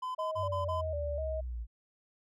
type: tone bursts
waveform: triangle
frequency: 1017 Hz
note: C6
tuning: 50 cents flat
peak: -32 dBFS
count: 5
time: 0.02-0.814 s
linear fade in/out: 10 ms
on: 130 ms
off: 36 ms
type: tone with vibrato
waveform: sine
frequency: 606 Hz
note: D#5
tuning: 46 cents flat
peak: -34 dBFS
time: 0.18-1.41 s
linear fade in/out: 10 ms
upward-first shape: square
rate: 2 Hz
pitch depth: 69 cents each way
type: linear sweep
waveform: sine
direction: down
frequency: 98.9 to 55 Hz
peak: -35 dBFS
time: 0.35-1.67 s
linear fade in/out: 50 ms
effects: none